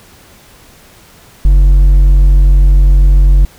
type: tone with hard clipping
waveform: triangle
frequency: 46.25 Hz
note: F#1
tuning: in tune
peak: -4 dBFS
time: 1.45-3.45 s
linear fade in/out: 0 ms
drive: 7 dB
effects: pink hiss -41 dBFS RMS until 3.58 s